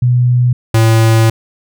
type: tone pair in turn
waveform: sine / square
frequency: 123.47 / 112.5 Hz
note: B2 / A2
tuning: 0 / +39 cents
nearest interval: major second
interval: 161 cents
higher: first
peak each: -7 dBFS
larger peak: neither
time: 0.02-0.53 / 0.74-1.3 s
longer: second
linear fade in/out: 5 ms
effects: none